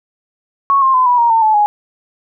sine tone with pitch steps, 1105 / 1061.2 / 1019.2 / 978.8 / 940 / 902.7 / 867 / 832.6 Hz, C#6 / C6 / C6 / B5 / A#5 / A5 / A5 / G#5, -6 / +24 / -46 / -16 / +14 / +44 / -26 / +4 cents, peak -8 dBFS, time 0.7-1.66 s, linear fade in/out 0 ms, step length 120 ms, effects none

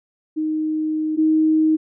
sine tone pair in turn, 311.1 / 313.8 Hz, D#4 / D#4, 0 / +15 cents, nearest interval unison, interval 15 cents, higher second, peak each -19 / -13 dBFS, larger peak second, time 0.36-1.17 / 1.17-1.77 s, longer first, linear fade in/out 20 ms, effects none

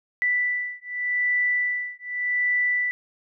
sine beating tone pair, 1975.5 / 1976.35 Hz, B6 / B6, 0 / +1 cents, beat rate 0.85 Hz, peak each -25 dBFS, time 0.22-2.91 s, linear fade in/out 0 ms, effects none

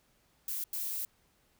violet noise bursts at uneven times, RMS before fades -36 dBFS, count 2, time 0.48-0.64 / 0.73-1.05 s, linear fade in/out 2 ms, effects pink hiss -70 dBFS RMS until 1.59 s

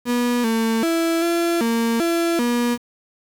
35% pulse tone with pitch steps, 242.6 / 225.4 / 331.2 / 339.7 / 230.4 / 337.1 / 240.1 Hz, B3 / A3 / E4 / F4 / A#3 / E4 / B3, -31 / +42 / +8 / -48 / -20 / +39 / -49 cents, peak -16 dBFS, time 0.05-2.78 s, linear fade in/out 50 ms, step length 390 ms, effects 7-bit

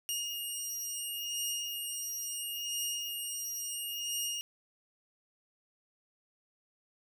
15% pulse beating tone pair, 2848 / 2848.73 Hz, F7 / F7, +33 / +34 cents, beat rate 0.73 Hz, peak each -30 / -32 dBFS, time 0.09-4.41 s, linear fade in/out 0 ms, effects none

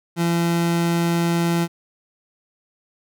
30% pulse tone, 169.8 Hz, F3, 48 cents flat, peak -15 dBFS, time 0.16-1.68 s, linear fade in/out 50 ms, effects none

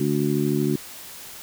harmonic tone, 73 Hz, D2, 10 cents flat, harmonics 2 / 3 / 4 / 5, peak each -25 / -25 / -25 / -25 dBFS, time 0-0.76 s, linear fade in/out 5 ms, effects white hiss -40 dBFS RMS until 1.42 s

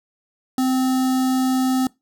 square tone with notch filter, 259 Hz, C4, 17 cents flat, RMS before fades -19 dBFS, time 0.58-1.87 s, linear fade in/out 2 ms, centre 2300 Hz, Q 1.1, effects noise-tail reverb RT60 0.2 s tail -22 dB re dry

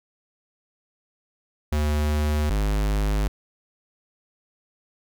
square tone pair in turn, 75.1 / 51.31 Hz, D2 / G#1, +39 / -20 cents, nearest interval perfect fifth, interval 659 cents, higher first, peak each -21 dBFS, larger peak neither, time 1.72-2.5 / 2.5-3.28 s, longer neither, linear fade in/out 5 ms, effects none

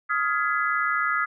sine chord, F half-diminished seventh, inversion third, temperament just, 1257.2 / 1396.9 / 1676.3 / 2012 Hz, Eb6 / F6 / Ab6 / Cb7, +18 / 0 / +16 / +32 cents, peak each -25 / -27 / -28 / -30 dBFS, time 0.09-1.26 s, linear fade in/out 20 ms, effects none

